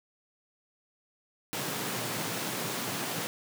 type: high-pass noise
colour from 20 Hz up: pink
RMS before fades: -34 dBFS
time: 1.53-3.27 s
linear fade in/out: 0 ms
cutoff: 110 Hz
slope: 96 dB/octave
effects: none